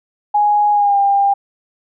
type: tone with pitch glide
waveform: sine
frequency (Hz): 830.6 to 798.6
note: G#5 to G5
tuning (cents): 0 to +32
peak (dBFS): -10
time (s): 0.34-1.34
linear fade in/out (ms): 10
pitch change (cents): -68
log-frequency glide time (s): 0.72-0.98
effects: none